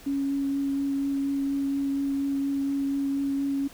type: tone with vibrato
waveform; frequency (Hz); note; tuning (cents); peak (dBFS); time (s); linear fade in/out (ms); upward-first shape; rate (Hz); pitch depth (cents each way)
sine; 277.2; C#4; 0; -24; 0.06-3.68; 10; triangle; 4.2; 12
effects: pink hiss -49 dBFS RMS until 3.73 s